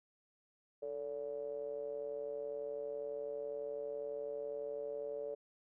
triangle ring-modulated tone, 66 Hz, C2, 16 cents sharp, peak -34 dBFS, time 0.82-5.35 s, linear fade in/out 10 ms, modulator 507 Hz, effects none

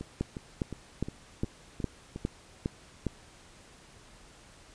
two click trains, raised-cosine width 3 ms, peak -16 / -24 dBFS, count 8 / 7, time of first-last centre 0.21-3.067 / 0.01-2.161 s, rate 2.45 / 2.79 Hz, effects pink hiss -55 dBFS RMS until 4.74 s + resampled to 22050 Hz

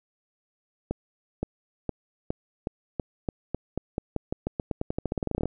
accelerating click train, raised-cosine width 2 ms, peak -14 dBFS, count 29, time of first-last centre 0.91-5.456 s, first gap 520 ms, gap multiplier 0.89, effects none

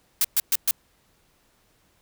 blue noise bursts, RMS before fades -20 dBFS, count 4, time 0.21-0.71 s, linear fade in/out 2 ms, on 35 ms, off 120 ms, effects pink hiss -64 dBFS RMS until 2.01 s

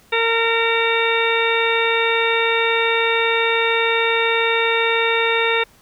harmonic tone, 458.2 Hz, A#4, 30 cents flat, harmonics 1 / 2 / 3 / 4 / 5 / 6 / 8, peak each -20 / -24 / -25 / -24 / -22 / -25 / -25 dBFS, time 0.12-5.64 s, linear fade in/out 10 ms, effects pink hiss -52 dBFS RMS until 5.81 s

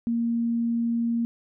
sine tone, 233.1 Hz, A#3, in tune, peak -22 dBFS, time 0.07-1.25 s, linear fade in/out 0 ms, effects none

